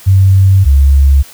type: tone pair in turn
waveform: sine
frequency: 96 / 69.01 Hz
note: G2 / C#2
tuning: -36 / -7 cents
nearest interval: tritone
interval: 571 cents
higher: first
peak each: -3 dBFS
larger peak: neither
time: 0.06-0.65 / 0.65-1.23 s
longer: first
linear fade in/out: 20 ms
effects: white hiss -36 dBFS RMS until 1.33 s